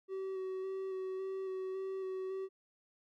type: tone with vibrato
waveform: triangle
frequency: 379.9 Hz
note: F#4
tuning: 46 cents sharp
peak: -35 dBFS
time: 0.08-2.49 s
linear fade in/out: 50 ms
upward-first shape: square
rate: 1.8 Hz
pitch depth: 14 cents each way
effects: none